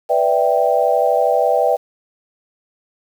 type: chord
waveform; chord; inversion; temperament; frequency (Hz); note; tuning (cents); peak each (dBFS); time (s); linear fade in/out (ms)
sine; E minor seventh; second; equal; 493.9 / 587.3 / 659.3 / 784; B4 / D5 / E5 / G5; 0 / 0 / 0 / 0; -18; 0.09-1.77; 20
effects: 7-bit